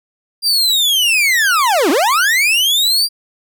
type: linear two-way sweep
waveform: 40% pulse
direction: down then up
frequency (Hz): 4809 to 256.6 to 4809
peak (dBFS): -10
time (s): 0.42-3.09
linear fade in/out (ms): 50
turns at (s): 1.9
effects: none